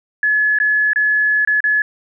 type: tone with dropouts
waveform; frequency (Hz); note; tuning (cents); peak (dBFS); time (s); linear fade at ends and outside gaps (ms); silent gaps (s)
sine; 1706; G#6; +46; -12; 0.23-1.82; 2; 0.587-0.6 / 0.933-0.959 / 1.45-1.474 / 1.605-1.64
effects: none